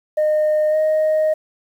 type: tone with pitch glide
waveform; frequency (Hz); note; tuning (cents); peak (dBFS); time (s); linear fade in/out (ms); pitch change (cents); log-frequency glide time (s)
sine; 612 to 622.3; D#5 to D#5; -29 to 0; -12; 0.17-1.34; 10; +29; 0.7-0.76
effects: tanh soft clip ceiling -12 dBFS + 8-bit